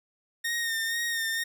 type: tone with vibrato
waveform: sawtooth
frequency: 1840 Hz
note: A#6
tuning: 23 cents flat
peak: -24 dBFS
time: 0.44-1.44 s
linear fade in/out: 10 ms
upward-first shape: sine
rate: 2.1 Hz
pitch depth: 35 cents each way
effects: none